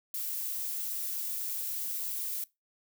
violet noise, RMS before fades -35 dBFS, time 0.14-2.44 s, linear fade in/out 2 ms, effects noise-tail reverb RT60 0.2 s tail -21 dB re dry

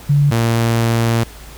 sine / sawtooth tone pair in turn, 143.9 / 115.53 Hz, D3 / A#2, -35 / -15 cents, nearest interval major third, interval 380 cents, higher first, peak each -9 dBFS, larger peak neither, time 0.09-0.31 / 0.31-1.24 s, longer second, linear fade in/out 10 ms, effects added 54 Hz sine -36 dBFS peak until 1.57 s + pink hiss -39 dBFS RMS until 1.57 s

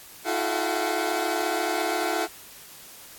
25% pulse tone cluster, 324.5 / 358.8 / 430.8 / 689 / 755 Hz, E4 / F4 / A4 / F5 / F#5, -27 / +47 / -37 / -24 / +35 cents, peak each -27 dBFS, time 0.24-2.28 s, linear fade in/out 50 ms, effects white hiss -46 dBFS RMS until 3.18 s + AAC 64 kbps

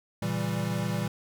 square chord, A# diminished seventh, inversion none, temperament equal, 116.54 / 138.59 / 164.81 / 196 Hz, A#2 / C#3 / E3 / G3, 0 / 0 / 0 / 0 cents, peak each -33 / -39 / -33 / -33 dBFS, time 0.22-1.08 s, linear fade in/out 5 ms, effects none

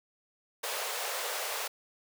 pink high-pass noise, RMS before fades -35 dBFS, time 0.63-1.68 s, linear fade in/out 10 ms, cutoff 450 Hz, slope 48 dB/octave, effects none

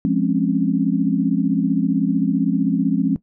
sine chord, Db major seventh, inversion first, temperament equal, 174.61 / 207.7 / 261.6 / 277.2 Hz, F3 / Ab3 / C4 / Db4, 0 / 0 / 0 / 0 cents, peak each -21 dBFS, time 0.05-3.16 s, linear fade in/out 0 ms, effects noise-tail reverb RT60 0.1 s tail -17 dB re dry

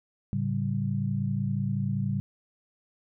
sine tone cluster, 109.1 / 139.6 / 194.5 Hz, A2 / C#3 / G3, -14 / +13 / -13 cents, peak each -30 dBFS, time 0.33-2.2 s, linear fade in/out 0 ms, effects none

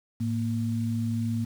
sine tone pair together, 109.2 / 231.6 Hz, A2 / A#3, -13 / -11 cents, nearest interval octave + minor second, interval 1302 cents, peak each -28 dBFS, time 0.2-1.45 s, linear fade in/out 10 ms, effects 8-bit

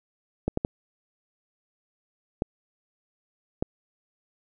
clicks, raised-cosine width 2 ms, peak -11 dBFS, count 5, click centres 0.48 / 0.574 / 0.649 / 2.421 / 3.625 s, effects none

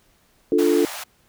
sine chord, D minor, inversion none, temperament equal, 293.7 / 349.2 / 440 Hz, D4 / F4 / A4, 0 / 0 / 0 cents, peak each -20 / -19 / -19 dBFS, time 0.52-0.85 s, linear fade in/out 2 ms
pink high-pass noise, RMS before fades -33 dBFS, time 0.58-1.04 s, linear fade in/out 10 ms, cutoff 610 Hz, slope 48 dB/octave
effects pink hiss -60 dBFS RMS until 1.28 s

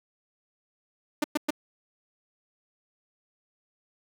sawtooth tone bursts, 299.4 Hz, D4, 33 cents sharp, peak -19 dBFS, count 3, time 1.22-1.506 s, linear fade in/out 5 ms, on 22 ms, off 110 ms, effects 10-bit

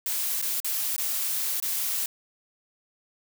blue noise with dropouts, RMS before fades -28 dBFS, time 0.06-2.06 s, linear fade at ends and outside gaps 2 ms, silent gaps 0.416-0.424 / 0.602-0.645 / 0.964-0.98 / 1.601-1.624 s, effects none

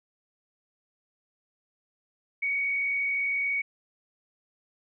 sine tone with frequency modulation, 2241 Hz, C#7, 18 cents sharp, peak -25 dBFS, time 2.42-3.62 s, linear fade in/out 10 ms, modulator 51.8 Hz, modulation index 0.67, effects none

